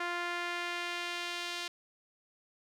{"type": "tone with band-pass filter sweep", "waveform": "sawtooth", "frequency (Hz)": 348.9, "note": "F4", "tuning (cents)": -2, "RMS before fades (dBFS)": -37, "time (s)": [0, 1.68], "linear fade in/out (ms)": 5, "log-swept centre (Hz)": [1600, 3700], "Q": 1.2, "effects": []}